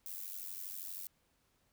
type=noise with amplitude modulation; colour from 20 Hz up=violet; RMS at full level=-41 dBFS; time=0.06-1.07 s; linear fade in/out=0 ms; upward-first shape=sine; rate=92.6 Hz; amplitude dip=80%; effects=pink hiss -75 dBFS RMS until 1.72 s